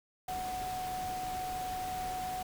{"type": "tone in noise", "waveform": "sine", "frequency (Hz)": 740, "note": "F#5", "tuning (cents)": 0, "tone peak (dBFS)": -35, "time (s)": [0.28, 2.43], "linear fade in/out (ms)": 5, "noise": "pink", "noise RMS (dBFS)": -44, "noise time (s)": [0.28, 2.43], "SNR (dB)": 6, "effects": []}